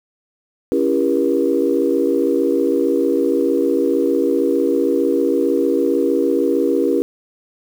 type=chord; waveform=sine; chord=C# diminished seventh; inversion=none; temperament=just; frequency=277.2 / 332.6 / 399.1 / 479 Hz; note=C#4 / E4 / G4 / Bb4; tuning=0 / +16 / +31 / +47 cents; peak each=-19 dBFS; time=0.72-7.02 s; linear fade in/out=0 ms; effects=tanh soft clip ceiling -3 dBFS + 7-bit